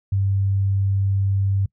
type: tone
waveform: sine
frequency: 98 Hz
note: G2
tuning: in tune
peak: -17 dBFS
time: 0.12-1.66 s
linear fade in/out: 5 ms
effects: noise-tail reverb RT60 0.1 s tail -23 dB re dry